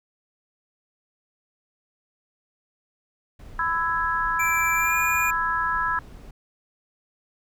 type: noise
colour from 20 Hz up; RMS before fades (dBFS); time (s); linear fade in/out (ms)
brown; -41; 3.39-6.31; 5
type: chord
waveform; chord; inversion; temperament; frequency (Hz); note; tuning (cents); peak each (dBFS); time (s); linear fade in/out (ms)
sine; E major; second; equal with one note detuned; 1002.7 / 1318.5 / 1661.2; B5 / E6 / G#6; +26 / 0 / 0; -26; 3.59-5.99; 2
type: tone with pitch glide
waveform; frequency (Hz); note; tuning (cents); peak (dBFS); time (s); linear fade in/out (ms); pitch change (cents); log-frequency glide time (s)
square; 2339 to 2423; D7 to D#7; -8 to -47; -24; 4.39-5.31; 10; +61; 4.74-4.98
effects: none